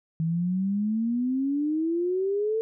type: exponential sweep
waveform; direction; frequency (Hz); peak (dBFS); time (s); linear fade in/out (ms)
sine; up; 159.2 to 450.9; -23; 0.2-2.61; 0
effects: none